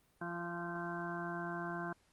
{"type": "harmonic tone with a mistuned harmonic", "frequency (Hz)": 172.1, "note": "F3", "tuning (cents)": -25, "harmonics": [1, 2, 4, 5, 6, 7, 8, 9], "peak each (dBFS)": [-44, -44, -45, -53, -46, -55, -51, -45], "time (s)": [0.21, 1.93], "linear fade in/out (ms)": 5, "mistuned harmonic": 6, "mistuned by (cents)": 19, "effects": ["pink hiss -72 dBFS RMS until 2.12 s", "Opus 32 kbps"]}